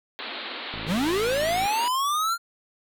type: band-pass noise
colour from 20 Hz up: white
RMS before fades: -35 dBFS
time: 0.19-1.88 s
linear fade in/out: 0 ms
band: 220 to 4300 Hz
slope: 96 dB/octave
type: click train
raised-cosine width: 3 ms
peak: -26 dBFS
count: 51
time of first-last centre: 0.74-1.654 s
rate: 54.7 Hz
type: linear sweep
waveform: square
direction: up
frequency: 138.59 to 1405 Hz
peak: -23 dBFS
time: 0.86-2.38 s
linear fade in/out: 50 ms
effects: none